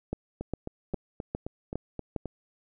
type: two click trains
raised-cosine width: 2 ms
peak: -17 / -21 dBFS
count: 6 / 8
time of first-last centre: 0.13-2.163 / 0.41-2.257 s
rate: 2.46 / 3.79 Hz
effects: none